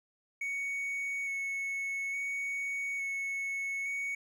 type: tone with vibrato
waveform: triangle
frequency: 2217 Hz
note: C#7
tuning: in tune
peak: -31 dBFS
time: 0.41-4.15 s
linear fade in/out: 5 ms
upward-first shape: square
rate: 0.58 Hz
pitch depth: 11 cents each way
effects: none